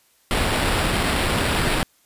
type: noise with sample-and-hold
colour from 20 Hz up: pink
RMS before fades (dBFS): -21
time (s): 0.31-1.83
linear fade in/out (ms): 0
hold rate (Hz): 6300
effects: white hiss -60 dBFS RMS until 2.05 s + resampled to 32000 Hz